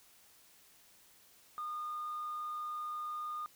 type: tone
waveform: sine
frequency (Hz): 1221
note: D#6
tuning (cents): -33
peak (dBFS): -36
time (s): 1.58-3.46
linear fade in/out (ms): 0
effects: tanh soft clip ceiling -34 dBFS + white hiss -63 dBFS RMS until 3.55 s